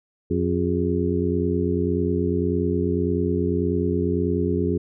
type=harmonic tone with a mistuned harmonic; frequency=89.2 Hz; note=F2; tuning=37 cents sharp; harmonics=1 / 2 / 3 / 4 / 5; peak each=-26 / -26 / -26 / -26 / -26 dBFS; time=0.3-4.78 s; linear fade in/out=10 ms; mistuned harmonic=5; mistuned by=-110 cents; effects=none